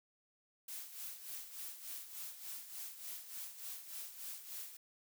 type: noise with tremolo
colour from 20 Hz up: blue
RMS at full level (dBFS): -45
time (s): 0.68-4.77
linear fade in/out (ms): 5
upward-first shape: sine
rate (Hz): 3.4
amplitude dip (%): 65
effects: none